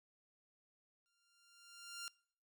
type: tone with exponential growth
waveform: 10% pulse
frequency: 1393 Hz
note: F6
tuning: 5 cents flat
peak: -35 dBFS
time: 1.06-2.08 s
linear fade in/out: 0 ms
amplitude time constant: 220 ms
effects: noise-tail reverb RT60 0.6 s tail -24 dB re dry